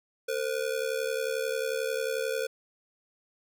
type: ring-modulated tone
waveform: square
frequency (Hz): 487.8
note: B4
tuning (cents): -21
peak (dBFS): -26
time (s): 0.28-2.47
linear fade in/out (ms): 10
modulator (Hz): 35.6
effects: none